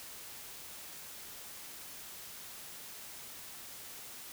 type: silence
effects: white hiss -48 dBFS RMS until 4.32 s